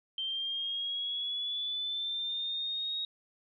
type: linear sweep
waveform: sine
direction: up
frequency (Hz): 3136 to 3776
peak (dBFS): -32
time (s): 0.18-3.05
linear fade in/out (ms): 2
effects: none